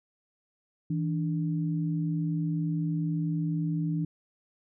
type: tone pair together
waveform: sine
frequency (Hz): 162.1 / 293.7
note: E3 / D4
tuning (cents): -29 / 0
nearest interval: minor seventh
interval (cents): 1029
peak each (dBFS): -27 / -33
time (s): 0.9-4.05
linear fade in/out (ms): 5
effects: none